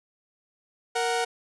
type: tone pair together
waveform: sawtooth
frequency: 466.2 / 740 Hz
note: A#4 / F#5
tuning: 0 / 0 cents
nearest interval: minor sixth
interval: 800 cents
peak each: -23 dBFS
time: 0.95-1.25 s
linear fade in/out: 10 ms
effects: resampled to 24000 Hz